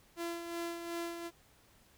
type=tone with tremolo; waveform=sawtooth; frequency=339.7 Hz; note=F4; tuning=48 cents flat; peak=-32 dBFS; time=0.16-1.31 s; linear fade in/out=50 ms; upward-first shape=sine; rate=2.7 Hz; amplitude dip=50%; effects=pink hiss -65 dBFS RMS until 1.97 s